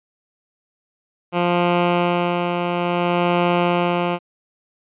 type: tone with tremolo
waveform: 10% pulse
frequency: 175.1 Hz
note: F3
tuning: 5 cents sharp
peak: -7 dBFS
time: 1.32-4.19 s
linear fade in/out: 50 ms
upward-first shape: sine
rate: 0.58 Hz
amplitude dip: 40%
effects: resampled to 8000 Hz